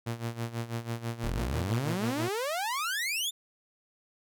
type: tone with tremolo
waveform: sawtooth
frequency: 116.54 Hz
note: A#2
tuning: in tune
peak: -26 dBFS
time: 0.06-2.29 s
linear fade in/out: 10 ms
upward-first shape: sine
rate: 6.1 Hz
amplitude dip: 80%
type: exponential sweep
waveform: sawtooth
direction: up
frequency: 36.76 to 3642 Hz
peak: -26 dBFS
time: 1.23-3.31 s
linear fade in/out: 20 ms
effects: none